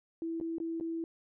sine tone with dropouts, 329.6 Hz, E4, in tune, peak -33 dBFS, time 0.22-1.04 s, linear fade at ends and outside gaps 1 ms, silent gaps 0.401-0.411 / 0.583-0.601 / 0.8-0.809 s, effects none

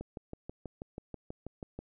click train, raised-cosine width 2 ms, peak -27 dBFS, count 12, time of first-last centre 0.01-1.79 s, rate 6.18 Hz, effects none

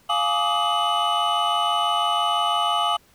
triangle tone cluster, 699 / 839 / 1167 / 1253 / 2979 Hz, F5 / G#5 / D6 / D#6 / F#7, +1 / +17 / -11 / +12 / +11 cents, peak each -24 dBFS, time 0.09-2.97 s, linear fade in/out 10 ms, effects pink hiss -57 dBFS RMS until 3.14 s

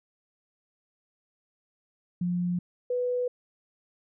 sine tone pair in turn, 176.9 / 494.5 Hz, F3 / B4, +23 / +2 cents, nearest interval octave + tritone, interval 1779 cents, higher second, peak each -25 dBFS, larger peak neither, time 2.21-2.59 / 2.9-3.28 s, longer neither, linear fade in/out 5 ms, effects none

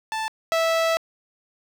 sawtooth tone pair in turn, 880 / 655.8 Hz, A5 / E5, 0 / -9 cents, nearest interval perfect fourth, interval 509 cents, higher first, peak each -21 / -15 dBFS, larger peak second, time 0.12-0.28 / 0.52-0.97 s, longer second, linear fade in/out 0 ms, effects low-pass 6000 Hz 12 dB/octave + 7-bit

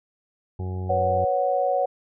harmonic tone, 92.5 Hz, F#2, in tune, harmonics 1 / 2 / 3 / 4 / 5 / 6 / 7 / 8 / 9, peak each -27 / -37 / -47 / -38 / -45 / -52 / -54 / -47 / -45 dBFS, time 0.59-1.25 s, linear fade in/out 5 ms
sine chord, B suspended second, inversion none, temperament equal, 493.9 / 554.4 / 740 Hz, B4 / C#5 / F#5, 0 / 0 / 0 cents, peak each -28 / -23 / -23 dBFS, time 0.89-1.86 s, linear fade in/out 10 ms
effects none

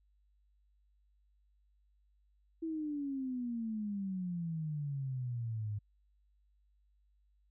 sine exponential sweep, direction down, 329.6 to 102.1 Hz, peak -35 dBFS, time 2.62-5.79 s, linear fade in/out 10 ms, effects added 50 Hz sine -68 dBFS peak until 7.5 s

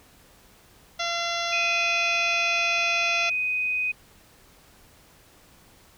harmonic tone, 684 Hz, F5, 36 cents flat, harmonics 1 / 2 / 3 / 4 / 5 / 6 / 7 / 8 / 9, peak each -31 / -32 / -33 / -35 / -33 / -37 / -40 / -38 / -38 dBFS, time 0.99-3.3 s, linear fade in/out 10 ms
sine tone, 2500 Hz, D#7, 8 cents sharp, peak -23 dBFS, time 1.52-3.92 s, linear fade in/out 10 ms
effects pink hiss -55 dBFS RMS until 5.97 s

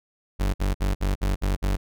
40% pulse tone bursts, 48.33 Hz, G1, 24 cents flat, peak -20 dBFS, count 7, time 0.39-1.77 s, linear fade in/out 20 ms, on 150 ms, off 55 ms, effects none

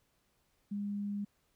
sine tone, 203.4 Hz, G#3, 36 cents flat, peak -34 dBFS, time 0.71-1.25 s, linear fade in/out 10 ms, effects pink hiss -75 dBFS RMS until 1.55 s

